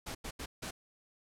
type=noise bursts at uneven times; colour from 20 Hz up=pink; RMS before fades=-41 dBFS; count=4; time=0.06-0.15 / 0.24-0.31 / 0.39-0.46 / 0.62-0.71 s; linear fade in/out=10 ms; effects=low-pass 11000 Hz 12 dB/octave